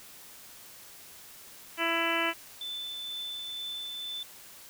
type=harmonic tone; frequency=332.9 Hz; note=E4; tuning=17 cents sharp; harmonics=1 / 2 / 3 / 4 / 5 / 6 / 7 / 8 / 9; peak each=-35 / -35 / -35 / -35 / -35 / -35 / -35 / -35 / -35 dBFS; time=1.77-2.34 s; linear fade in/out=50 ms
type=tone with tremolo; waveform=sine; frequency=3520 Hz; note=A7; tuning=in tune; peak=-34 dBFS; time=2.61-4.23 s; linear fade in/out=2 ms; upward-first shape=triangle; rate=2.1 Hz; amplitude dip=25%
effects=white hiss -50 dBFS RMS until 4.69 s